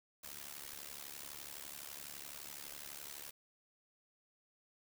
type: noise with amplitude modulation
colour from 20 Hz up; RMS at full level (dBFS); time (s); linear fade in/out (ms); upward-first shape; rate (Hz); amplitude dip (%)
white; -45; 0.23-3.31; 10; sine; 71.9; 90
effects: none